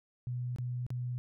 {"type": "tone with dropouts", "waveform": "sine", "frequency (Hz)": 123.47, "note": "B2", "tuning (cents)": 0, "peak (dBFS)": -33, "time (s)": [0.27, 1.18], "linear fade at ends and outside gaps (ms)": 0, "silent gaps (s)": [[0.561, 0.585], [0.865, 0.904]], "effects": []}